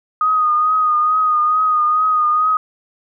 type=tone with vibrato; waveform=sine; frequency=1241 Hz; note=D#6; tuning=5 cents flat; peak=-12 dBFS; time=0.21-2.57 s; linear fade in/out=2 ms; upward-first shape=triangle; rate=2.3 Hz; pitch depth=40 cents each way; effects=none